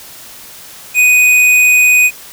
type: tone with tanh clipping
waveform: triangle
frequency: 2489 Hz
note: D#7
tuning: in tune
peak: -7 dBFS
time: 0.94-2.11 s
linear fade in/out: 50 ms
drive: 18 dB
effects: white hiss -34 dBFS RMS until 2.32 s